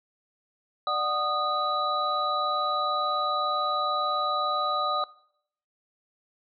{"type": "tone cluster", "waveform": "sine", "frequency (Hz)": [593, 740, 1235, 3937], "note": ["D5", "F#5", "D#6", "B7"], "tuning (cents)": [17, 0, -13, -6], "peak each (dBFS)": [-33, -32, -26, -34], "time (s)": [0.87, 5.04], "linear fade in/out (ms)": 2, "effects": ["noise-tail reverb RT60 0.7 s tail -21 dB re dry"]}